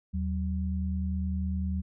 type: tone pair together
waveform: sine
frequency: 78.25 / 188.1 Hz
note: D#2 / F#3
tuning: +10 / +29 cents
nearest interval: octave + minor third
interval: 1519 cents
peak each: -29 / -32 dBFS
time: 0.13-1.82 s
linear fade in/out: 20 ms
effects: none